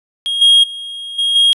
triangle tone with level steps, 3262 Hz, G#7, 32 cents flat, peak -14 / -4 / -23 / -11 / -6 dBFS, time 0.26-1.53 s, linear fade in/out 0 ms, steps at 0.41 / 0.63 / 1.18 / 1.35 s, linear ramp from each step 10 ms, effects resampled to 24000 Hz

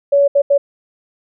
sine tone bursts at uneven times, 565 Hz, C#5, 33 cents sharp, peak -8 dBFS, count 3, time 0.12-0.28 / 0.35-0.42 / 0.5-0.58 s, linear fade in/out 10 ms, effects none

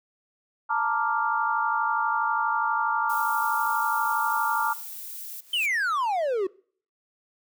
sine chord, Bb major seventh, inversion third, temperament equal, 880 / 932.3 / 1174.7 / 1396.9 Hz, A5 / Bb5 / D6 / F6, 0 / 0 / 0 / 0 cents, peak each -28 dBFS, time 0.69-4.74 s, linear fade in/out 20 ms
violet noise, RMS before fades -38 dBFS, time 3.09-5.41 s, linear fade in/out 10 ms
blue noise with exponential growth, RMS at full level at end -37 dBFS, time 5.2-5.66 s, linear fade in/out 2 ms, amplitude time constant 100 ms
triangle exponential sweep, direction down, 3136 to 360 Hz, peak -21 dBFS, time 5.53-6.47 s, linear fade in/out 5 ms
effects noise-tail reverb RT60 0.5 s tail -23 dB re dry

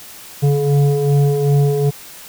sine tone with frequency modulation, 143.3 Hz, D3, 42 cents flat, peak -11 dBFS, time 0.42-1.91 s, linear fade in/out 20 ms, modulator 284 Hz, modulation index 1, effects white hiss -37 dBFS RMS until 2.28 s

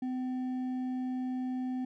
triangle tone with hard clipping, 254.9 Hz, C4, 45 cents flat, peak -33 dBFS, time 0.02-1.85 s, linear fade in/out 5 ms, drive 8 dB, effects none

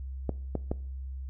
clicks, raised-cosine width 2 ms, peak -16 dBFS, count 3, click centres 0.293 / 0.553 / 0.715 s, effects noise-tail reverb RT60 0.5 s tail -21 dB re dry + added 66 Hz sine -35 dBFS peak until 1.29 s

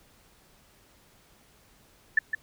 sine tone with echo, 1760 Hz, A6, in tune, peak -16 dBFS, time 2.17-2.19 s, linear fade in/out 5 ms, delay 160 ms, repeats 1, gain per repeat -8 dB, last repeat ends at 2.35 s, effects pink hiss -60 dBFS RMS until 2.42 s

